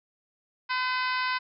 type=harmonic tone with a mistuned harmonic; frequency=508 Hz; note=B4; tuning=49 cents sharp; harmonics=2 / 3 / 4 / 5 / 6 / 7 / 8 / 9 / 10; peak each=-29 / -31 / -34 / -36 / -41 / -43 / -41 / -41 / -41 dBFS; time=0.69-1.39 s; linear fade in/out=20 ms; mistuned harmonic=7; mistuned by=+40 cents; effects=none